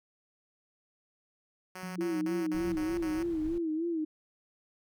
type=tone bursts; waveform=5% pulse; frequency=185 Hz; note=F#3; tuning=in tune; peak=-30 dBFS; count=6; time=1.75-3.23 s; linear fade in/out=5 ms; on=210 ms; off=44 ms
type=tone with tremolo; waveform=sine; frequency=179.4 Hz; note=F3; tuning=47 cents sharp; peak=-37 dBFS; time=1.83-2.75 s; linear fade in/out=2 ms; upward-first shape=sine; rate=2.6 Hz; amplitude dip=45%
type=tone with vibrato; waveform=sine; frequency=326 Hz; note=E4; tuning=19 cents flat; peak=-29 dBFS; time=1.98-4.05 s; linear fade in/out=10 ms; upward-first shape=sine; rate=3.3 Hz; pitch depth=94 cents each way
type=noise; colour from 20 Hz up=brown; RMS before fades=-45 dBFS; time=2.54-3.58 s; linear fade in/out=2 ms
effects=none